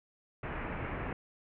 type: low-pass noise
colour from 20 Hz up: pink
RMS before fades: -38 dBFS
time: 0.43-1.13 s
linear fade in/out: 5 ms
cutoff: 2500 Hz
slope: 48 dB/octave
effects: none